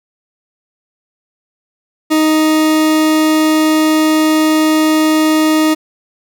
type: tone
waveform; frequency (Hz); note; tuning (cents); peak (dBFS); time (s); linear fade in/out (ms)
40% pulse; 311.9; D#4; +4; -8; 2.1-5.75; 20
effects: none